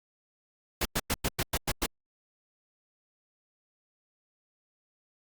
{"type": "noise bursts", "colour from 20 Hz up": "pink", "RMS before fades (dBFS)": -28, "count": 8, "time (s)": [0.81, 1.862], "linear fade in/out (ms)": 5, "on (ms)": 44, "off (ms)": 100, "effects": ["Opus 48 kbps"]}